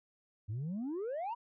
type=exponential sweep; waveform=sine; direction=up; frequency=98 to 990 Hz; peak=-33 dBFS; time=0.48-1.35 s; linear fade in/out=20 ms; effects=tanh soft clip ceiling -34 dBFS